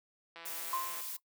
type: click train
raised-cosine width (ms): 0.3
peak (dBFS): -32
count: 109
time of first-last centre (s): 0.36-1.007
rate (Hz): 167
type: noise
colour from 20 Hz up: blue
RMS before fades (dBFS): -41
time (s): 0.45-1.17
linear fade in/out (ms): 10
type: tone with exponential decay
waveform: sine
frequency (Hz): 1046.5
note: C6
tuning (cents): 0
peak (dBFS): -30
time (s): 0.73-1.19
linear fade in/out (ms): 2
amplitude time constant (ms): 100
effects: noise-tail reverb RT60 0.1 s tail -19 dB re dry + high-pass 400 Hz 12 dB/octave